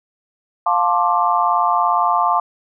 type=chord; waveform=sine; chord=D minor seventh; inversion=first; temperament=just; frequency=704.8 / 881 / 1057.2 / 1174.7 Hz; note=F5 / A5 / C6 / D6; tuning=+16 / +2 / +18 / 0 cents; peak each=-19 dBFS; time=0.66-2.4 s; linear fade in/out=5 ms; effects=none